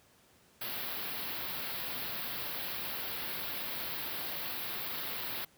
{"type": "band-stop noise", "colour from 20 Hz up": "white", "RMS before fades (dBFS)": -38, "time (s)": [0.61, 5.45], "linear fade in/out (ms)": 5, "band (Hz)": [4700, 12000], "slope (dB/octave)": 48, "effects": ["pink hiss -64 dBFS RMS until 5.57 s", "high-pass 80 Hz 12 dB/octave"]}